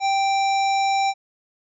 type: harmonic tone with a mistuned harmonic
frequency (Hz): 784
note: G5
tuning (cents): 0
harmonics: 1 / 3 / 5 / 7 / 9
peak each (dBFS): -18 / -28 / -32 / -35 / -37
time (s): 0-1.14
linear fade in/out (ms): 50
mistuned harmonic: 9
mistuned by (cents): -24
effects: none